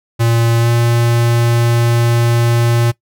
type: tone with pitch glide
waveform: square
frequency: 116.2 to 117.89 Hz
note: A#2 to A#2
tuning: -5 to +20 cents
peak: -11 dBFS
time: 0.19-2.92 s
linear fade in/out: 20 ms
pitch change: +25 cents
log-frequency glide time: 0.59-0.69 s
effects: noise-tail reverb RT60 0.1 s tail -19 dB re dry